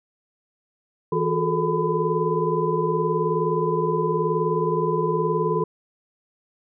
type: tone cluster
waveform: sine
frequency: 162.9 / 363 / 425.2 / 444.3 / 1004 Hz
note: E3 / F#4 / G#4 / A4 / B5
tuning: -20 / -33 / +41 / +17 / +28 cents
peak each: -26 dBFS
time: 1.12-5.64 s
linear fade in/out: 5 ms
effects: none